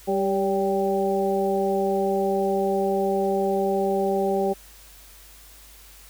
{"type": "harmonic tone with a mistuned harmonic", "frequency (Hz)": 196, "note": "G3", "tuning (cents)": 0, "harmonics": [1, 2, 3, 4], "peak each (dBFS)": [-28, -23, -27, -27], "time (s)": [0.07, 4.54], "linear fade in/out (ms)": 20, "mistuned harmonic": 3, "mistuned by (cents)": -48, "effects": ["added 50 Hz sine -50 dBFS peak until 6.09 s", "white hiss -49 dBFS RMS until 6.09 s"]}